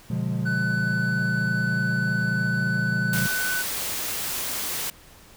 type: chord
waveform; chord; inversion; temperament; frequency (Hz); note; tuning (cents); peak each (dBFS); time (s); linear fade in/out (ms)
triangle; B diminished seventh; none; equal with one note detuned; 123.47 / 146.83 / 177.97 / 207.7; B2 / D3 / F3 / Ab3; 0 / 0 / +33 / 0; -26 / -29 / -26 / -29; 0.1-3.27; 5
type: tone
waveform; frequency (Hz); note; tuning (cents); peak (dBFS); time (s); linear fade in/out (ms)
triangle; 1499; F#6; +22; -23; 0.45-3.63; 20
type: noise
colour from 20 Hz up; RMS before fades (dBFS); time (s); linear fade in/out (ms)
white; -29; 3.13-4.9; 2
effects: pink hiss -50 dBFS RMS until 5.36 s